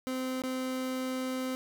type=tone with dropouts; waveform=30% pulse; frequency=258.4 Hz; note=C4; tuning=21 cents flat; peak=-29 dBFS; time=0.07-1.55 s; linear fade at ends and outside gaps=0 ms; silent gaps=0.419-0.437 s; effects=none